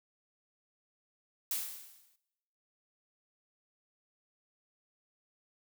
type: noise with exponential decay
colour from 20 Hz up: blue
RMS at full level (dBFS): -32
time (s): 1.51-2.16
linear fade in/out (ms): 2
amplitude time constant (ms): 140
effects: noise-tail reverb RT60 1.0 s tail -21 dB re dry